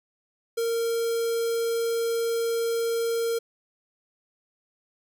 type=tone with notch filter; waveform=square; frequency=461.6 Hz; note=A#4; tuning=17 cents flat; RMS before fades=-26 dBFS; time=0.57-3.39 s; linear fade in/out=10 ms; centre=1900 Hz; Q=0.86; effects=none